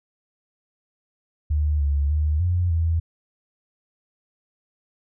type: tone with pitch steps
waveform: sine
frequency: 75 / 71.3 / 75.9 / 88.6 / 82.4 Hz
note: D2 / C#2 / D#2 / F2 / E2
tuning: +37 / +49 / -42 / +25 / 0 cents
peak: -18 dBFS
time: 1.5-3 s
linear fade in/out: 10 ms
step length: 300 ms
effects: none